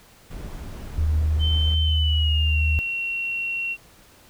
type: noise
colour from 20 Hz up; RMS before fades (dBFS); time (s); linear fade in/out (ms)
brown; -34; 0.3-1.75; 10
type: tone with vibrato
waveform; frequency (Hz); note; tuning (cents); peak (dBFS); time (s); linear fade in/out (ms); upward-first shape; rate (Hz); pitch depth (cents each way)
sine; 77; D#2; -17; -18; 0.98-2.79; 0; sine; 4.3; 10
type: tone with pitch glide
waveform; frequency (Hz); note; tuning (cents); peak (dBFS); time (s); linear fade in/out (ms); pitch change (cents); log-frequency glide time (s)
sine; 3086 to 2733; G7 to F7; -28 to -38; -24; 1.39-3.77; 50; -210; 1.83-2.62
effects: pink hiss -52 dBFS RMS until 4.29 s